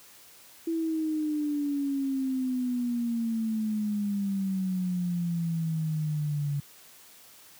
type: exponential sweep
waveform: sine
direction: down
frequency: 331.6 to 141.8 Hz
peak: -26 dBFS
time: 0.67-6.6 s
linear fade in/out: 5 ms
effects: white hiss -53 dBFS RMS until 7.59 s + high-pass 80 Hz 12 dB/octave